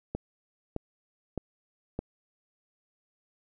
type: click train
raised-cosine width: 2 ms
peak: -18 dBFS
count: 4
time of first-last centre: 0.15-1.99 s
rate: 1.63 Hz
effects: none